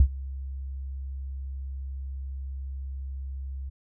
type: tone with ADSR envelope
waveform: sine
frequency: 67.1 Hz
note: C2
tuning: 44 cents sharp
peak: -11 dBFS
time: 0-3.7 s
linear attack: 3 ms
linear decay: 70 ms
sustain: -21 dB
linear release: 16 ms
effects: none